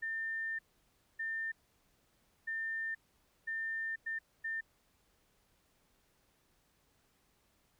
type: tone bursts at uneven times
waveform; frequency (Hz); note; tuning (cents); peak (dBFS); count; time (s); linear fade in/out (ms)
sine; 1800; A6; +39; -35; 6; 0.02-0.59 / 1.19-1.52 / 2.47-2.95 / 3.47-3.96 / 4.06-4.19 / 4.44-4.61; 10
effects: pink hiss -73 dBFS RMS until 7.79 s